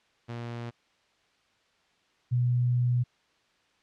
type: tone pair in turn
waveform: sawtooth / sine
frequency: 118.3 / 122.82 Hz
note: A#2 / B2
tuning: +26 / -9 cents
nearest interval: minor second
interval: 65 cents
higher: second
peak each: -31 / -22 dBFS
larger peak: second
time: 0.28-0.71 / 2.31-3.04 s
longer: second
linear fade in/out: 20 ms
effects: white hiss -67 dBFS RMS until 3.82 s + low-pass 4000 Hz 12 dB/octave